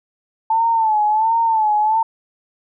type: tone with vibrato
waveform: sine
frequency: 880 Hz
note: A5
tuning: in tune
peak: -13 dBFS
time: 0.5-2.03 s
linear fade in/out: 5 ms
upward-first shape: sine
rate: 1.4 Hz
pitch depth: 79 cents each way
effects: none